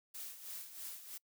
blue noise with tremolo, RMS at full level -45 dBFS, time 0.14-1.18 s, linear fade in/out 10 ms, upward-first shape sine, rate 3.1 Hz, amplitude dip 65%, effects noise-tail reverb RT60 0.1 s tail -26 dB re dry

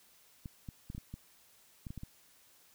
clicks, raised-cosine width 5 ms, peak -30 dBFS, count 10, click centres 0.458 / 0.688 / 0.901 / 0.949 / 0.98 / 1.14 / 1.868 / 1.905 / 1.977 / 2.034 s, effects white hiss -64 dBFS RMS until 2.74 s

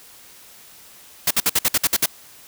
white noise bursts, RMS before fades -17 dBFS, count 9, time 1.27-2.06 s, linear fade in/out 5 ms, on 38 ms, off 56 ms, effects white hiss -46 dBFS RMS until 2.47 s

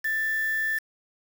sine tone with quantisation, 1769 Hz, A6, 9 cents sharp, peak -24 dBFS, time 0.04-0.79 s, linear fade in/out 10 ms, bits 6, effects none

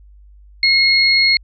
sine tone pair together, 2162 / 4297 Hz, C#7 / C8, -44 / +45 cents, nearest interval octave, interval 1189 cents, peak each -13 dBFS, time 0.63-1.37 s, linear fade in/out 2 ms, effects added 50 Hz sine -41 dBFS peak until 1.43 s

